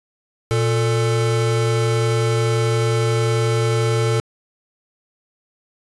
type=tone pair together; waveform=square; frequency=117.7 / 444.4 Hz; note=A#2 / A4; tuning=+17 / +17 cents; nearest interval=octave + major seventh; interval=2300 cents; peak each=-18 / -22 dBFS; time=0.51-4.2 s; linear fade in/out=0 ms; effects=resampled to 24000 Hz